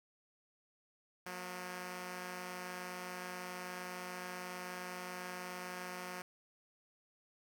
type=tone pair together; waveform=5% pulse; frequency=181.08 / 233.1 Hz; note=F#3 / A#3; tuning=-37 / 0 cents; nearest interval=major third; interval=437 cents; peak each=-32 / -40 dBFS; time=1.26-6.22 s; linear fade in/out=2 ms; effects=none